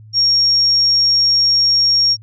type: tone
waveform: sine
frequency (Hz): 5560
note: F8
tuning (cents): -9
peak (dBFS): -10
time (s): 0.13-2.17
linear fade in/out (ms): 50
effects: added 108 Hz sine -37 dBFS peak until 2.22 s